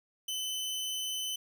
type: tone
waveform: sawtooth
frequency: 3035 Hz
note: F#7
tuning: 43 cents sharp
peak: -30 dBFS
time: 0.28-1.36 s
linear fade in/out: 5 ms
effects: none